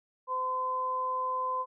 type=tone pair together; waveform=sine; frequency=512 / 1024 Hz; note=C5 / C6; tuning=-38 / -38 cents; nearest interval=octave; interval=1200 cents; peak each=-38 / -29 dBFS; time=0.27-1.66 s; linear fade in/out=50 ms; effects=none